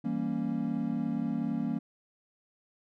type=chord; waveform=triangle; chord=E diminished seventh; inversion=none; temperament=equal; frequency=164.81 / 196 / 233.1 / 277.2 Hz; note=E3 / G3 / Bb3 / Db4; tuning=0 / 0 / 0 / 0 cents; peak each=-35 / -34 / -30 / -33 dBFS; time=0.04-1.79 s; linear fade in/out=10 ms; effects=none